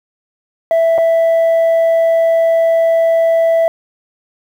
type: tone with dropouts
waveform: sine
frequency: 660 Hz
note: E5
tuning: 2 cents sharp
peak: -6 dBFS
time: 0.71-3.68 s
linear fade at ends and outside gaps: 1 ms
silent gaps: 0.98-0.984 s
effects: tanh soft clip ceiling -8 dBFS + 7-bit